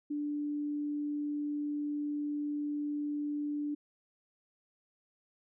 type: tone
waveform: sine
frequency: 293.7 Hz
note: D4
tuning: in tune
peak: -32 dBFS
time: 0.1-3.75 s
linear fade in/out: 10 ms
effects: none